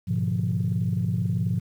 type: chord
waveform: sine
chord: G# diminished seventh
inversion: none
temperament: equal with one note detuned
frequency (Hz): 103.83 / 122.41 / 146.83 / 174.61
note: G#2 / B2 / D3 / F3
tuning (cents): 0 / -15 / 0 / 0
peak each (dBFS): -26 / -27 / -31 / -26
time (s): 0.07-1.6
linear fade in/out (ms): 20
effects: tanh soft clip ceiling -15 dBFS + 9-bit